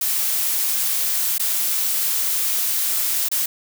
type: noise with dropouts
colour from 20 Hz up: blue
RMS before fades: -21 dBFS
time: 0.01-3.46 s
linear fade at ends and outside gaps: 5 ms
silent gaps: 1.382-1.395 / 3.287-3.314 s
effects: none